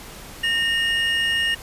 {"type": "tone pair together", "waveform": "triangle", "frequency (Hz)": [1836, 2853], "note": ["A#6", "F7"], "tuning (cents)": [-27, 36], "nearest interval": "minor sixth", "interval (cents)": 763, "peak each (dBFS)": [-20, -20], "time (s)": [0.43, 1.55], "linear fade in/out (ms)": 10, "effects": ["pink hiss -39 dBFS RMS until 1.62 s", "resampled to 32000 Hz"]}